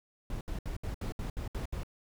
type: noise bursts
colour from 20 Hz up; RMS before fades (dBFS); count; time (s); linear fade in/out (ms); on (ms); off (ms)
brown; -36; 9; 0.3-1.834; 2; 110; 68
effects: none